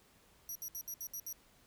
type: tone bursts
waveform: 15% pulse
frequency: 5800 Hz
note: F#8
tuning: 35 cents flat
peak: -35 dBFS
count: 7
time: 0.49-1.328 s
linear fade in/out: 2 ms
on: 64 ms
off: 65 ms
effects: pink hiss -66 dBFS RMS until 1.66 s